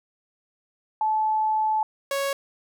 sine / sawtooth tone pair in turn, 867 / 553.8 Hz, A5 / C#5, -26 / -2 cents, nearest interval minor sixth, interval 776 cents, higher first, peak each -20 dBFS, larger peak neither, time 1.01-1.83 / 2.11-2.33 s, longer first, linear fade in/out 2 ms, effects none

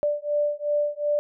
sine beating tone pair, 587.3 / 590 Hz, D5 / D5, 0 / +8 cents, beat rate 2.7 Hz, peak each -25 / -25 dBFS, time 0.03-1.19 s, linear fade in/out 0 ms, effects none

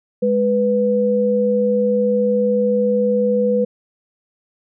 sine tone pair together, 207.7 / 494 Hz, G#3 / B4, 0 / 0 cents, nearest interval octave + minor third, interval 1500 cents, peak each -19 / -15 dBFS, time 0.22-3.65 s, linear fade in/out 10 ms, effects none

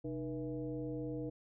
sine tone with frequency modulation, 305.9 Hz, D#4, 29 cents flat, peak -37 dBFS, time 0.04-1.3 s, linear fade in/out 10 ms, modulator 176 Hz, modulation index 1.2, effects none

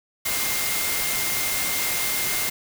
sine tone in noise, 2110 Hz, C7, 14 cents sharp, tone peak -31 dBFS, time 0.25-2.5 s, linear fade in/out 10 ms, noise white, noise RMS -25 dBFS, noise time 0.25-2.5 s, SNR -9 dB, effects none

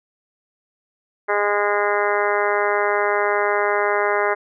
harmonic tone, 205.4 Hz, G#3, 19 cents flat, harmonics 2 / 3 / 4 / 5 / 6 / 7 / 8 / 9 / 10, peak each -22 / -24 / -25 / -26 / -27 / -27 / -28 / -29 / -29 dBFS, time 1.28-4.35 s, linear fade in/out 20 ms, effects none

